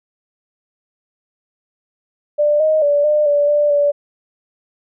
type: tone with pitch steps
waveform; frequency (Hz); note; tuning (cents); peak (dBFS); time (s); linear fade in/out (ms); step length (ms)
sine; 592 / 624 / 579 / 601 / 580 / 589 / 578; D5 / D#5 / D5 / D5 / D5 / D5 / D5; +14 / +5 / -25 / +40 / -22 / +5 / -28; -11; 2.38-3.92; 20; 220
effects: none